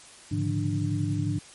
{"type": "tone cluster", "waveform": "sine", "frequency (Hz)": [103.9, 135.4, 146.6, 172.6, 295.3], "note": ["G#2", "C#3", "D3", "F3", "D4"], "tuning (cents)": [1, -40, -3, -20, 10], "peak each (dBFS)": [-28, -34, -31, -33, -31], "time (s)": [0.31, 1.39], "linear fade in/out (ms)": 10, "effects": ["white hiss -49 dBFS RMS until 1.54 s", "MP3 48 kbps"]}